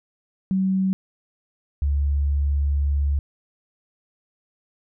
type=tone pair in turn; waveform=sine; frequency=190 / 71.17 Hz; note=F#3 / C#2; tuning=+46 / +46 cents; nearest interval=octave + perfect fourth; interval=1700 cents; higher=first; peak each=-18 dBFS; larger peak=neither; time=0.51-0.93 / 1.82-3.19 s; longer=second; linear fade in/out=0 ms; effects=none